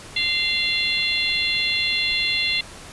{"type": "harmonic tone with a mistuned harmonic", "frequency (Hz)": 689, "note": "F5", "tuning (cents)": -24, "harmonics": [3, 4, 5, 6], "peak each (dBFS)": [-25, -25, -25, -25], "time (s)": [0.16, 2.61], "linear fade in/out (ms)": 5, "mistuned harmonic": 3, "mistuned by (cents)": 16, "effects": ["pink hiss -40 dBFS RMS until 2.92 s", "resampled to 24000 Hz"]}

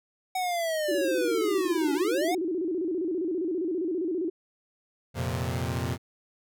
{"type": "linear two-way sweep", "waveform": "square", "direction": "down then up", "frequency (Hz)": [753, 277.2, 753], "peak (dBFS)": -27, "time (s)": [0.35, 2.35], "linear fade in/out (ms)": 5, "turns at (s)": 1.94}
{"type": "tone with vibrato", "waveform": "sine", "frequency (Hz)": 344.3, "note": "F4", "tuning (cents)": -25, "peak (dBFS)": -26, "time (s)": [0.88, 4.3], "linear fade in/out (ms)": 10, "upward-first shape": "square", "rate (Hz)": 15, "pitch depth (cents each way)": 130}
{"type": "chord", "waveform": "sawtooth", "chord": "F suspended fourth", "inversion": "none", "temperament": "equal", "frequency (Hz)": [87.31, 116.54, 130.81], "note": ["F2", "Bb2", "C3"], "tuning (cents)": [0, 0, 0], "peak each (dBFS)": -28, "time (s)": [5.14, 5.98], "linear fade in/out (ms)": 50}
{"effects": []}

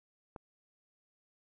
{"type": "click", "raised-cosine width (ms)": 1, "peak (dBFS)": -30, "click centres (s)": 0.362, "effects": []}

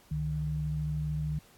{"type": "tone pair together", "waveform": "sine", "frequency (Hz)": [67.8, 152.2], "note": ["C#2", "D#3"], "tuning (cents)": [-38, -38], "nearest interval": "octave + major second", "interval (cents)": 1400, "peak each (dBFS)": [-36, -30], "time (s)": [0.11, 1.39], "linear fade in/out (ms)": 5, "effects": ["pink hiss -60 dBFS RMS until 1.57 s", "AAC 64 kbps"]}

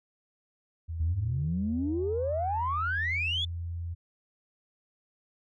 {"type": "tone with pitch glide", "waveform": "sine", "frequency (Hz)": [82.41, 85.17], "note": ["E2", "F2"], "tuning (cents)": [0, -43], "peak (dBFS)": -32, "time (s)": [0.88, 3.95], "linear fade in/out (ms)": 20, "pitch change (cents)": 57, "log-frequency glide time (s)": [1.4, 3.26]}
{"type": "exponential sweep", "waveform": "sine", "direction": "up", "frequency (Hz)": [74.9, 3520], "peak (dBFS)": -27, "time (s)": [1, 3.45], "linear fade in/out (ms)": 5}
{"effects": ["tanh soft clip ceiling -20 dBFS"]}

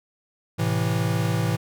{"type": "chord", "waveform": "square", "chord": "A minor", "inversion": "none", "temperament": "equal", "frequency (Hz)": [110, 130.81, 164.81], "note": ["A2", "C3", "E3"], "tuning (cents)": [0, 0, 0], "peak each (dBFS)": [-25, -29, -26], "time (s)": [0.58, 1.57], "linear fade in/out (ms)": 20, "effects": []}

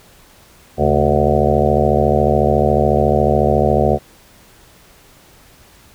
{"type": "harmonic tone with a mistuned harmonic", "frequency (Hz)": 74, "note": "D2", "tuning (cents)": 14, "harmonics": [1, 2, 3, 5, 6, 7, 8, 9, 10], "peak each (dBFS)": [-20, -20, -20, -20, -20, -20, -20, -20, -20], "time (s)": [0.77, 3.99], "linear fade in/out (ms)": 50, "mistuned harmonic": 2, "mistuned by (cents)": -120, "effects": ["pink hiss -47 dBFS RMS until 5.94 s"]}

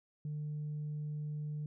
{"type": "tone", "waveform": "sine", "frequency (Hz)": 150, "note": "D3", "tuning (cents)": 37, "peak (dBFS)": -35, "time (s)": [0.25, 1.66], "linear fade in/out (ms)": 2, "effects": ["tanh soft clip ceiling -34 dBFS"]}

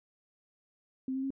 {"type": "tone with pitch steps", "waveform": "sine", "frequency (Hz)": [261.6, 265.7, 269.9], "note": ["C4", "C4", "C#4"], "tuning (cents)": [0, 27, -46], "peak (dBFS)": -31, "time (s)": [1.08, 1.305], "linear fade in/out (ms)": 2, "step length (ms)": 75, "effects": []}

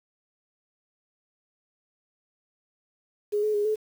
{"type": "tone with pitch steps", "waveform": "sine", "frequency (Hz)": [415.6, 426.4, 413.2, 430.7], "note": ["G#4", "G#4", "G#4", "A4"], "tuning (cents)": [1, 46, -9, -37], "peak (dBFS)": -22, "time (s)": [3.32, 3.76], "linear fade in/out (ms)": 20, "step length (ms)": 110, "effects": ["8-bit"]}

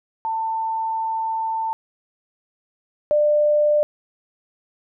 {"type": "tone pair in turn", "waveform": "sine", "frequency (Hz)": [893, 596], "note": ["A5", "D5"], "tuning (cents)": [25, 25], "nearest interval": "perfect fifth", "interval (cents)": 700, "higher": "first", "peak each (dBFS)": [-21, -14], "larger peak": "second", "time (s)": [[0.25, 1.73], [3.11, 3.83]], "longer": "first", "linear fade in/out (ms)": 0, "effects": []}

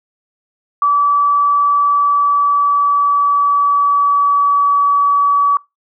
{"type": "tone with pitch glide", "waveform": "sine", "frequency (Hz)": [1152, 1141.4], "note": ["D6", "D6"], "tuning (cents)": [-34, -50], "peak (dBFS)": -9, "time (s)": [0.82, 5.57], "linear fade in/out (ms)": 2, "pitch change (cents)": -16, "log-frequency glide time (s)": [1.79, 4.78], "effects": ["noise-tail reverb RT60 0.2 s tail -22 dB re dry"]}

